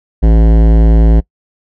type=tone with hard clipping; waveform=sine; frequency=55.1 Hz; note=A1; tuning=3 cents sharp; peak=-6 dBFS; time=0.22-1.21 s; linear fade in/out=20 ms; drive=17 dB; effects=noise-tail reverb RT60 0.1 s tail -23 dB re dry

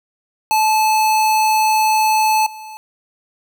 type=tone with level steps; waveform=square; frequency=868 Hz; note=A5; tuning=24 cents flat; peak=-13 / -32 dBFS; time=0.51-2.77 s; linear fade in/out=0 ms; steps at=2.46 s; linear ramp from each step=5 ms; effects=none

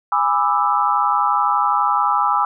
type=chord; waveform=sine; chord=E dominant seventh; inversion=first; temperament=just; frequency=824.1 / 988.9 / 1186.7 / 1318.5 Hz; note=G#5 / B5 / D6 / E6; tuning=-14 / +2 / +18 / 0 cents; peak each=-20 dBFS; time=0.12-2.45 s; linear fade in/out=2 ms; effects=none

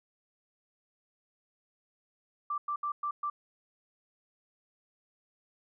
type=tone bursts at uneven times; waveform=sine; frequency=1174.7 Hz; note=D6; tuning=in tune; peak=-30 dBFS; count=5; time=2.5-2.58 / 2.68-2.76 / 2.83-2.92 / 3.03-3.11 / 3.23-3.3 s; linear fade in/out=5 ms; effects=none

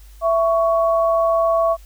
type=tone pair together; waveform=sine; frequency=664 / 1116.7 Hz; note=E5 / C#6; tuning=+12 / +12 cents; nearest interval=major sixth; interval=900 cents; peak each=-15 / -20 dBFS; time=0.21-1.77 s; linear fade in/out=50 ms; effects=added 50 Hz sine -40 dBFS peak until 1.85 s + white hiss -53 dBFS RMS until 1.85 s

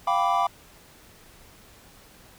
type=chord; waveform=triangle; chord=G dominant seventh; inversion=third; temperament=equal with one note detuned; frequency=698.5 / 784 / 987.8 / 1170.6 Hz; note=F5 / G5 / B5 / D6; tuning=0 / 0 / 0 / -6 cents; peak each=-24 dBFS; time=0.07-0.47 s; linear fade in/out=5 ms; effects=pink hiss -52 dBFS RMS until 2.38 s

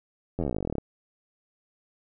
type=slowing click train; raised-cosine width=2 ms; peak=-16 dBFS; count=22; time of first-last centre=0.39-0.783 s; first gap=11 ms; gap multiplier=1.05; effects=none

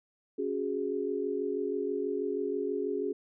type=chord; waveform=sine; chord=C# suspended fourth; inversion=none; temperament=just; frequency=277.2 / 369.6 / 415.8 Hz; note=C#4 / F#4 / G#4; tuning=0 / -2 / +2 cents; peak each=-36 / -34 / -32 dBFS; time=0.38-3.13 s; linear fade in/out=10 ms; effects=none

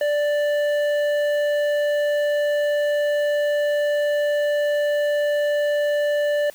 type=tone with hard clipping; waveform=sine; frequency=587.3 Hz; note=D5; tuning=in tune; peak=-20 dBFS; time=0.01-6.5 s; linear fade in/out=2 ms; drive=9 dB; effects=white hiss -48 dBFS RMS until 6.54 s

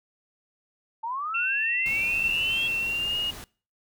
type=linear sweep; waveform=sine; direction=up; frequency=880 to 3322 Hz; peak=-28 dBFS; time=1.03-2.68 s; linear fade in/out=10 ms
type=tone with pitch glide; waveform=sine; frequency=2700 to 2861 Hz; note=E7 to F7; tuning=+41 to +41 cents; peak=-25 dBFS; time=1.34-3.31 s; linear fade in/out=10 ms; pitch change=+100 cents; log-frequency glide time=2.78-3.17 s
type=noise; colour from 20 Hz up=pink; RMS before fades=-41 dBFS; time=1.86-3.44 s; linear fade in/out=0 ms
effects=noise-tail reverb RT60 0.4 s tail -24 dB re dry

